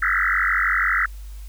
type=tone with frequency modulation; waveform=sine; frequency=1655 Hz; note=G#6; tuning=6 cents flat; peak=-17 dBFS; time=0.02-1.06 s; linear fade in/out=5 ms; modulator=46.1 Hz; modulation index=7.9; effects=added 50 Hz sine -33 dBFS peak until 1.48 s + white hiss -52 dBFS RMS until 1.48 s